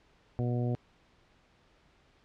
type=harmonic tone; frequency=121.7 Hz; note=B2; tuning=25 cents flat; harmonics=1 / 2 / 3 / 4 / 5 / 6; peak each=-29 / -35 / -39 / -41 / -43 / -45 dBFS; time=0.39-0.75 s; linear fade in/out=0 ms; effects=pink hiss -65 dBFS RMS until 2.24 s + low-pass 4000 Hz 12 dB/octave